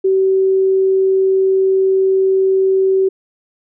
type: tone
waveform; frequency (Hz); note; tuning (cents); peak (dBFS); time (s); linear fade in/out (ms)
sine; 382.3; G4; -43; -10; 0.04-3.09; 10
effects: none